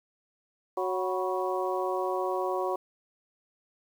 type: harmonic tone with a mistuned harmonic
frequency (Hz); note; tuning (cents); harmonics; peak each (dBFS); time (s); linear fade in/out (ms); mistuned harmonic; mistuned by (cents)
185; F#3; 0; 2 / 3 / 4 / 5 / 6; -31 / -33 / -34 / -35 / -36; 0.77-2.76; 5; 5; +84
effects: 9-bit